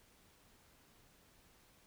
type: silence
effects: pink hiss -67 dBFS RMS until 1.86 s